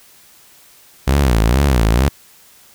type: tone with vibrato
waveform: sawtooth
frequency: 62.1 Hz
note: B1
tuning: 10 cents sharp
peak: -7 dBFS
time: 1.07-2.09 s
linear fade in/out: 10 ms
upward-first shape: sine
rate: 2.2 Hz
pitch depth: 250 cents each way
effects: white hiss -47 dBFS RMS until 2.74 s